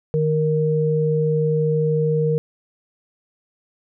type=tone pair together; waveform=sine; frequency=154.33 / 466.5 Hz; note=D#3 / A#4; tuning=-14 / +1 cents; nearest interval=octave + perfect fifth; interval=1915 cents; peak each=-19 dBFS; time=0.14-2.38 s; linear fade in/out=0 ms; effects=none